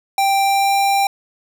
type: tone with pitch glide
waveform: square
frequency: 786 to 791.5 Hz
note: G5 to G5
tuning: +4 to +17 cents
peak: -14 dBFS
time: 0.18-1.07 s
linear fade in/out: 2 ms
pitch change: +13 cents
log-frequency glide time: 0.43-0.74 s
effects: none